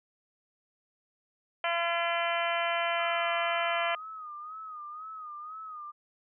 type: harmonic tone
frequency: 340 Hz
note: F4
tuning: 46 cents flat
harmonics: 2 / 3 / 4 / 5 / 6 / 7 / 8 / 9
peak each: -31 / -35 / -35 / -37 / -37 / -36 / -41 / -38 dBFS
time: 1.64-3.95 s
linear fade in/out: 2 ms
type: tone with vibrato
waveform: sine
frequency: 1244.5 Hz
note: D#6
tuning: in tune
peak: -39 dBFS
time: 2.98-5.92 s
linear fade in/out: 20 ms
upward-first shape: sine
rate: 2 Hz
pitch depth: 79 cents each way
effects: none